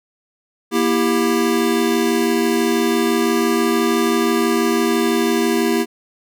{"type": "chord", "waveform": "square", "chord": "E diminished", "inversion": "second", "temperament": "just", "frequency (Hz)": [237.3, 329.6, 395.6], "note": ["Bb3", "E4", "G4"], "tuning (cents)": [31, 0, 16], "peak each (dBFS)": -20, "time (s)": [0.71, 5.86], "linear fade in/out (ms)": 50, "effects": []}